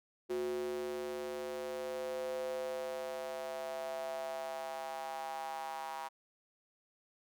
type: tone with high-pass filter sweep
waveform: square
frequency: 73.42 Hz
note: D2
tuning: in tune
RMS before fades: -40 dBFS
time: 0.29-6.09 s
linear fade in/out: 20 ms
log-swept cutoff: 370 to 890 Hz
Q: 6.1
effects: none